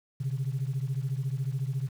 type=beating tone pair; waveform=sine; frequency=128.9 / 142.9 Hz; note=C3 / D3; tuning=-26 / -47 cents; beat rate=14 Hz; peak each=-29 / -31 dBFS; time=0.2-1.89 s; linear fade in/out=10 ms; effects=tanh soft clip ceiling -23 dBFS + 9-bit